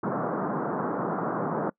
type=band-pass noise; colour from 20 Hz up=pink; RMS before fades=-29 dBFS; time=0.03-1.7 s; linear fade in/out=5 ms; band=140 to 1400 Hz; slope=48 dB/octave; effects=noise-tail reverb RT60 0.1 s tail -23 dB re dry